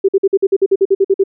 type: tone bursts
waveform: sine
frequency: 389.6 Hz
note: G4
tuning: 11 cents flat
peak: -7 dBFS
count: 13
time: 0.04-1.238 s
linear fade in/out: 10 ms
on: 46 ms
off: 50 ms
effects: none